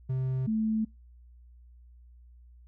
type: tone pair in turn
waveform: triangle / sine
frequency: 130.3 / 219.1 Hz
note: C3 / A3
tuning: -7 / -7 cents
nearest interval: major sixth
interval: 900 cents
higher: second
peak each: -25 dBFS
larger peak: neither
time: 0.09-0.47 / 0.47-0.85 s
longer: neither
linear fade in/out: 10 ms
effects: noise-tail reverb RT60 0.2 s tail -26 dB re dry + added 60 Hz sine -51 dBFS peak until 2.67 s